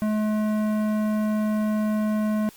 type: tone with tanh clipping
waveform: sine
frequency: 213.7 Hz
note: G#3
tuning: 50 cents sharp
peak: -23 dBFS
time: 0.02-2.49 s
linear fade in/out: 0 ms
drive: 15 dB
effects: white hiss -50 dBFS RMS until 2.56 s + Opus 48 kbps